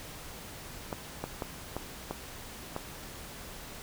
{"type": "clicks", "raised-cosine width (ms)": 1, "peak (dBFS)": -19, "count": 6, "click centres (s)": [0.928, 1.24, 1.422, 1.766, 2.11, 2.764], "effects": ["pink hiss -45 dBFS RMS until 3.82 s"]}